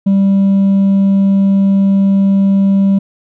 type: tone with hard clipping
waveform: triangle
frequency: 196 Hz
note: G3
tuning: in tune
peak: -6 dBFS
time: 0.06-2.99 s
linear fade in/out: 10 ms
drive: 1 dB
effects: none